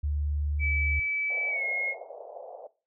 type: tone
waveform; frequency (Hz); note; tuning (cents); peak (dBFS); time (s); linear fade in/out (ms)
sine; 73.42; D2; 0; -26; 0.03-1; 10
type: tone with pitch glide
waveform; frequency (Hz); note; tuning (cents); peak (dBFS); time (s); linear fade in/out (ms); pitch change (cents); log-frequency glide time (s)
sine; 2300 to 2158; D7 to C#7; -37 to -47; -27; 0.59-1.95; 50; -110; 1.49-1.64
type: band-pass noise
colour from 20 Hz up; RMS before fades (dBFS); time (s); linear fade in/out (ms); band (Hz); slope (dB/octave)
white; -43; 1.3-2.67; 2; 490 to 720; 48
effects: noise-tail reverb RT60 0.3 s tail -17 dB re dry

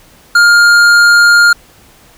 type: tone with tanh clipping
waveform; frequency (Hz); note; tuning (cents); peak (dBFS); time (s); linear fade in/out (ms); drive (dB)
sine; 1410; F6; +16; -5; 0.35-1.53; 5; 13
effects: pink hiss -43 dBFS RMS until 2.17 s

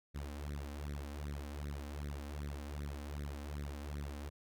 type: tone with flanger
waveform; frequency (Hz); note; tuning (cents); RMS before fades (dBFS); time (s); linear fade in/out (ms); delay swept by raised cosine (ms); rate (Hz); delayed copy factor
sawtooth; 72.2; D2; -29; -43; 0.14-4.3; 20; 0.5 to 3.9; 2.6; +0.9
effects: none

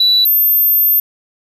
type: tone pair in turn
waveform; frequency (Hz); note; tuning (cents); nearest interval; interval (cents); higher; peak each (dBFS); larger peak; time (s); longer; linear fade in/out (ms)
sine; 3951 / 13359; B7 / G#9; 0 / +9; octave + major sixth; 2109; second; -6 / -7; first; 0-0.25 / 0.25-1; second; 5
effects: tanh soft clip ceiling -6 dBFS + 8-bit

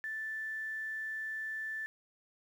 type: tone with quantisation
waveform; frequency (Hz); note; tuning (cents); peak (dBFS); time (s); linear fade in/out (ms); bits
sine; 1760; A6; 0; -36; 0.04-1.86; 0; 10
effects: none

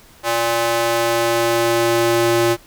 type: tone with high-pass filter sweep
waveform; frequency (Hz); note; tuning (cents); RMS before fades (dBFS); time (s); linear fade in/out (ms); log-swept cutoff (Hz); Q
square; 116.54; A#2; 0; -17; 0.23-2.57; 50; 650 to 300; 1.3
effects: pink hiss -47 dBFS RMS until 2.66 s

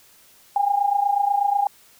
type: tone with amplitude modulation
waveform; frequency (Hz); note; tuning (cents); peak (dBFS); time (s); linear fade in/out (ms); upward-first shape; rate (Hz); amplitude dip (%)
sine; 810; G#5; -43; -14; 0.56-1.67; 2; sine; 28.2; 75
effects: white hiss -53 dBFS RMS until 1.99 s

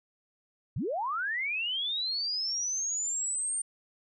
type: linear sweep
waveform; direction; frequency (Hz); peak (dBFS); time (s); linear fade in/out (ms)
sine; up; 82.41 to 8870; -29; 0.76-3.62; 5
effects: none

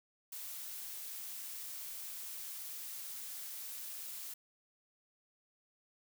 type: noise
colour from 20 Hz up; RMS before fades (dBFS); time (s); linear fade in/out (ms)
blue; -45; 0.32-4.34; 5
effects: none

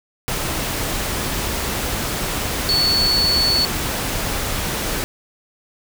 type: tone in noise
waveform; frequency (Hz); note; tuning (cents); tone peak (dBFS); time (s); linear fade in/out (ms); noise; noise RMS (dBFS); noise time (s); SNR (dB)
sine; 4435; C#8; 0; -15; 2.69-3.65; 0; pink; -23; 0.28-5.04; +5
effects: none

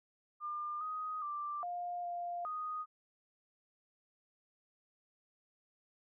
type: tone with pitch steps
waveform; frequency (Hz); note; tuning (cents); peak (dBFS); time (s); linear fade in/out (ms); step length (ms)
sine; 1200 / 1251 / 1179 / 706 / 699 / 1242; D6 / D#6 / D6 / F5 / F5 / D#6; +37 / +9 / +6 / +19 / +1 / -3; -37; 0.4-2.86; 50; 410
effects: none

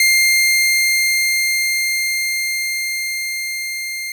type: tone with level ramp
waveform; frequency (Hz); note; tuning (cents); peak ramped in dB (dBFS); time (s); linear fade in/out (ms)
sawtooth; 2109; C7; +13; -7 to -20; 0-4.12; 2
effects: none

